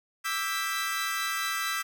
sawtooth chord, E minor seventh, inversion third, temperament equal with one note detuned, 1174.7 / 1318.5 / 1589 / 1975.5 Hz, D6 / E6 / G6 / B6, 0 / 0 / +23 / 0 cents, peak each -34 / -29 / -31 / -30 dBFS, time 0.24-1.83 s, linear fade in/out 20 ms, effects none

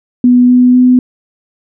sine tone with pitch steps, 246.9 / 249 / 251.2 Hz, B3 / B3 / B3, 0 / +14 / +30 cents, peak -3 dBFS, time 0.24-0.99 s, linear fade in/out 2 ms, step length 250 ms, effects none

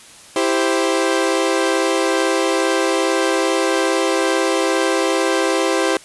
sawtooth chord, C major, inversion first, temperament equal, 329.6 / 392 / 523.3 Hz, E4 / G4 / C5, 0 / 0 / 0 cents, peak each -16 dBFS, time 0.36-5.97 s, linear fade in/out 2 ms, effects white hiss -42 dBFS RMS until 6.04 s + resampled to 24000 Hz

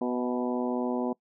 harmonic tone with a mistuned harmonic, 123.47 Hz, B2, in tune, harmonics 2 / 3 / 4 / 5 / 6 / 7 / 8, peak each -29 / -33 / -35 / -37 / -39 / -40 / -41 dBFS, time 0.01-1.13 s, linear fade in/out 5 ms, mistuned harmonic 5, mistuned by +37 cents, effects noise-tail reverb RT60 0.1 s tail -23 dB re dry

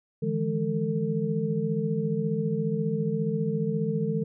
sine tone cluster, 152.7 / 167.4 / 209.4 / 449 Hz, D#3 / E3 / G#3 / A4, -32 / +27 / +15 / +35 cents, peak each -30 dBFS, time 0.22-4.24 s, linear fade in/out 10 ms, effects none

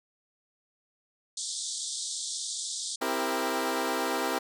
white band-pass noise, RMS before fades -35 dBFS, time 1.37-2.96 s, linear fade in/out 5 ms, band 3400 to 9000 Hz, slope 96 dB/octave
15% pulse chord, C dominant seventh, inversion none, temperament equal with one note detuned, 261.6 / 329.6 / 396.8 / 466.2 Hz, C4 / E4 / G4 / Bb4, 0 / 0 / +21 / 0 cents, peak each -27 dBFS, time 3.01-4.39 s, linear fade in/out 10 ms
effects none

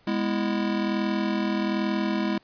square chord, E major, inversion first, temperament just, 206 / 247.2 / 329.6 Hz, G#3 / B3 / E4, -14 / +2 / 0 cents, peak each -27 / -32 / -29 dBFS, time 0.07-2.38 s, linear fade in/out 5 ms, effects pink hiss -60 dBFS RMS until 2.43 s + resampled to 11025 Hz

